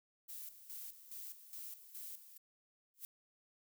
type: noise with tremolo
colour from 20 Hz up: violet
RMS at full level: -48 dBFS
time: 0.28-2.38 s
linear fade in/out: 20 ms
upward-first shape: square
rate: 2.4 Hz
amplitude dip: 70%
type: noise with exponential growth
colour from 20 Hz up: violet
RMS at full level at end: -43 dBFS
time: 2.94-3.05 s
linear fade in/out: 0 ms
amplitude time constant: 23 ms
effects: none